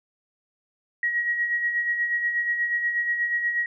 sine tone with tremolo, 1902 Hz, A#6, 34 cents sharp, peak -20 dBFS, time 1.03-3.66 s, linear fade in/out 2 ms, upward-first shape sine, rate 8.3 Hz, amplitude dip 50%, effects none

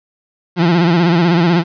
30% pulse tone with vibrato, 171 Hz, F3, 36 cents flat, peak -7 dBFS, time 0.56-1.64 s, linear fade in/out 50 ms, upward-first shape sine, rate 16 Hz, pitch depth 86 cents each way, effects resampled to 11025 Hz + 8-bit

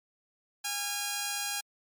5% pulse tone pair together, 818 / 1374.7 Hz, G#5 / F6, -26 / -28 cents, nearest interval major sixth, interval 898 cents, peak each -20 / -28 dBFS, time 0.64-1.61 s, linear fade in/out 10 ms, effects MP3 96 kbps

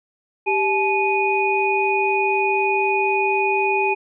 sine tone cluster, 391.4 / 859 / 2474 Hz, G4 / A5 / D#7, -3 / -42 / -10 cents, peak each -21 dBFS, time 0.46-3.95 s, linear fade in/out 20 ms, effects none

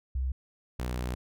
sine / sawtooth tone pair in turn, 64.8 / 61.75 Hz, C2 / B1, -16 / 0 cents, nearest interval minor second, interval 84 cents, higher first, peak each -27 / -27 dBFS, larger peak neither, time 0.15-0.32 / 0.79-1.15 s, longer second, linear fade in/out 5 ms, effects none

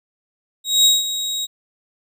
30% pulse tone with ADSR envelope, 3798 Hz, A#7, 32 cents sharp, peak -7 dBFS, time 0.64-1.47 s, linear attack 210 ms, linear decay 180 ms, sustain -12 dB, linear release 29 ms, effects none

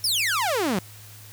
sawtooth exponential sweep, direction down, 5580 to 170 Hz, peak -18 dBFS, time 0.04-0.79 s, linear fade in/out 2 ms, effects added 105 Hz sine -45 dBFS peak until 1.32 s + white hiss -47 dBFS RMS until 1.32 s

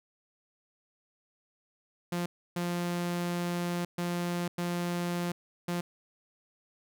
sawtooth tone bursts at uneven times, 174.61 Hz, F3, in tune, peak -26 dBFS, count 5, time 2.12-2.26 / 2.56-3.85 / 3.98-4.48 / 4.58-5.32 / 5.68-5.81 s, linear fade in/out 5 ms, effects none

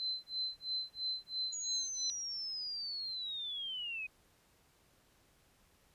sine tone with tremolo, 4066 Hz, B7, 50 cents sharp, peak -33 dBFS, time 0-2.1 s, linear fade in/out 0 ms, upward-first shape sine, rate 3 Hz, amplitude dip 100%
sine linear sweep, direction down, 6850 to 2489 Hz, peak -38 dBFS, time 1.52-4.07 s, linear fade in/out 10 ms
effects pink hiss -69 dBFS RMS until 5.94 s + resampled to 32000 Hz

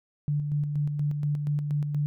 sine tone with tremolo, 146.83 Hz, D3, in tune, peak -23 dBFS, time 0.28-2.06 s, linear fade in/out 0 ms, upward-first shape square, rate 4.2 Hz, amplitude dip 40%, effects none

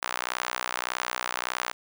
sawtooth tone with high-pass filter, 61.7 Hz, B1, 1 cent flat, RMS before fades -32 dBFS, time 0.02-1.73 s, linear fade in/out 5 ms, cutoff 1100 Hz, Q 1.3, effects none

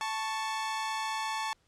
sawtooth tone pair together, 880 / 1108.7 Hz, A5 / C#6, 0 / 0 cents, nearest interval major third, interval 400 cents, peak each -29 / -33 dBFS, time 0.01-1.53 s, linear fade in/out 0 ms, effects pink hiss -70 dBFS RMS until 1.67 s + low-pass 8000 Hz 12 dB/octave

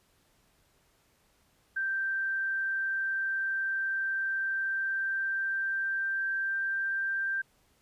sine tone with pitch glide, 1568 to 1577.1 Hz, G6 to G6, 0 to +10 cents, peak -28 dBFS, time 1.76-7.42 s, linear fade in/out 10 ms, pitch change +10 cents, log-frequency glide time 4.53-6.84 s, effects pink hiss -68 dBFS RMS until 7.81 s + resampled to 32000 Hz

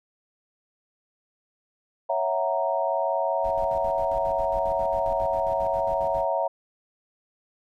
sine chord, F# dominant seventh, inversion second, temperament equal, 554.4 / 659.3 / 740 / 932.3 Hz, C#5 / E5 / F#5 / A#5, 0 / 0 / 0 / 0 cents, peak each -28 / -26 / -30 / -28 dBFS, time 2.09-6.48 s, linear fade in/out 10 ms
brown noise with tremolo, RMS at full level -38 dBFS, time 3.44-6.25 s, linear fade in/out 5 ms, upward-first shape square, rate 7.4 Hz, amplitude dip 70%
effects none

